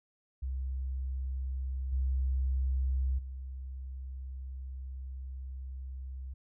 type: tone with level steps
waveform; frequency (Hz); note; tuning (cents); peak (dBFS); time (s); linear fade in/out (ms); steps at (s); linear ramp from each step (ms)
sine; 65.41; C2; 0; -32 / -27 / -38; 0.42-6.34; 10; 1.92 / 3.18; 10
effects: none